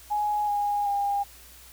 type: tone with pitch steps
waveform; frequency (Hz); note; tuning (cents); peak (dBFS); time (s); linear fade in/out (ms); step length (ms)
sine; 835 / 820.7 / 806.6; G#5 / G#5 / G5; +9 / -21 / +49; -23; 0.1-1.24; 20; 380
effects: added 60 Hz sine -53 dBFS peak until 1.72 s + white hiss -50 dBFS RMS until 1.72 s